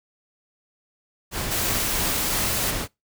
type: noise with tremolo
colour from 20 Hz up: pink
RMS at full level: -27 dBFS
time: 1.31-2.88 s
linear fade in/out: 50 ms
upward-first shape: sine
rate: 3 Hz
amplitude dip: 30%
type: noise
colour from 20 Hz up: white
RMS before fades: -26 dBFS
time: 1.5-2.72 s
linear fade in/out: 20 ms
effects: noise-tail reverb RT60 0.2 s tail -24 dB re dry